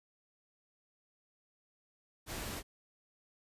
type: noise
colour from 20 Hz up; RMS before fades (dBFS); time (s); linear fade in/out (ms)
pink; -41; 2.26-2.63; 50
effects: resampled to 32000 Hz